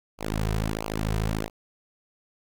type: tone with flanger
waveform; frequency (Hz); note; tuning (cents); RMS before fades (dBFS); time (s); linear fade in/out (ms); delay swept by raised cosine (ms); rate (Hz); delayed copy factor
sawtooth; 53.5; A1; -48; -28; 0.18-1.5; 50; 0.53 to 3.63; 1.5; -0.95
effects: none